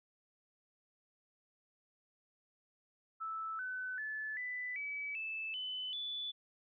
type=tone with pitch steps; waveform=sine; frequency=1314 / 1509.4 / 1733.8 / 1991.7 / 2288 / 2628 / 3019 / 3468 Hz; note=E6 / F#6 / A6 / B6 / D7 / E7 / F#7 / A7; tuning=-6 / +34 / -26 / +14 / -46 / -6 / +34 / -26 cents; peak=-38 dBFS; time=3.2-6.32 s; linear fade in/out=20 ms; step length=390 ms; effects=none